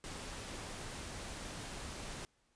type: noise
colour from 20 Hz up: pink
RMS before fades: -45 dBFS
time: 0.04-2.25 s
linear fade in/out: 0 ms
effects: pink hiss -75 dBFS RMS until 2.55 s + resampled to 22050 Hz